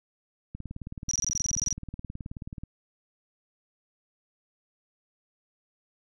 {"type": "click train", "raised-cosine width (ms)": 5, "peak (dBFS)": -25, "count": 40, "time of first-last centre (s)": [0.55, 2.636], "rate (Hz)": 18.7}
{"type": "tone bursts", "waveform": "sine", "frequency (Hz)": 5800, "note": "F#8", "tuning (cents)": -35, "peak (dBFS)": -25, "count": 15, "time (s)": [1.09, 1.728], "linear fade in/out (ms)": 0, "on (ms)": 22, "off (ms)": 22}
{"effects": []}